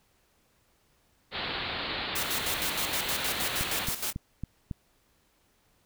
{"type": "low-pass noise", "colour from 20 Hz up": "white", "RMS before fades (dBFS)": -34, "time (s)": [1.31, 3.89], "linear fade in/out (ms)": 50, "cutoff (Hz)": 4400, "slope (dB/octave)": 96}
{"type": "noise with tremolo", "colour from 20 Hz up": "white", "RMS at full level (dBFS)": -31, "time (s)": [2.15, 4.13], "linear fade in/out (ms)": 10, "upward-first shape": "square", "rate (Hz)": 6.4, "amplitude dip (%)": 65}
{"type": "click train", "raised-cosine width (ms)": 5, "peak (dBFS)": -21, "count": 5, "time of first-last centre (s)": [3.61, 4.712], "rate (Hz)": 3.63}
{"effects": ["pink hiss -68 dBFS RMS until 5.85 s"]}